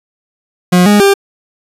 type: tone with pitch steps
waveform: 40% pulse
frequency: 179.4 / 206.6 / 396.8 Hz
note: F3 / G#3 / G4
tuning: +47 / -9 / +21 cents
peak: -4 dBFS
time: 0.72-1.14 s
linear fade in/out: 10 ms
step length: 140 ms
effects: resampled to 32000 Hz